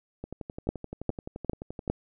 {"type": "two click trains", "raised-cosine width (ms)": 2, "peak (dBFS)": [-23, -12], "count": [20, 4], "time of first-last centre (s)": [[0.24, 1.878], [0.69, 1.9]], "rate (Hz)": [11.6, 2.48], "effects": []}